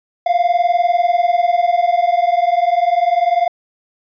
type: tone pair together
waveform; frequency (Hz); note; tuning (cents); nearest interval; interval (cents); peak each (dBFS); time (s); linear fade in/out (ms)
triangle; 689 / 709.2; F5 / F5; -24 / +26; minor second; 50; -13; 0.26-3.48; 5
effects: resampled to 11025 Hz